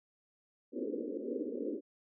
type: band-pass noise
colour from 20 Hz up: pink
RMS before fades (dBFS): -38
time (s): 0.72-1.81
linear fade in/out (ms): 50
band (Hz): 230 to 530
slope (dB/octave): 96
effects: none